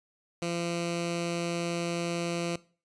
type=tone with notch filter; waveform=10% pulse; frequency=171 Hz; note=F3; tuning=36 cents flat; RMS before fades=-32 dBFS; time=0.42-2.56 s; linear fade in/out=2 ms; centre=900 Hz; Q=1.4; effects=noise-tail reverb RT60 0.4 s tail -20 dB re dry + resampled to 22050 Hz